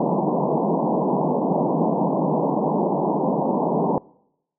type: band-pass noise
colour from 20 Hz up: pink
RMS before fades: -21 dBFS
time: 0-3.98 s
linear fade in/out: 2 ms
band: 150 to 1000 Hz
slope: 96 dB/octave
effects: noise-tail reverb RT60 0.8 s tail -24 dB re dry